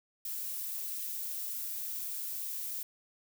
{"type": "noise", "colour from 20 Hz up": "violet", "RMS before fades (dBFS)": -38, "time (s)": [0.25, 2.83], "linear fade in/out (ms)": 2, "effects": []}